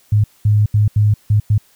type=tone bursts at uneven times; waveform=sine; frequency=105.1 Hz; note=G#2; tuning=21 cents sharp; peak=-9 dBFS; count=6; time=0.12-0.24 / 0.45-0.66 / 0.74-0.88 / 0.96-1.14 / 1.3-1.4 / 1.5-1.58 s; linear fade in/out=5 ms; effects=white hiss -53 dBFS RMS until 1.75 s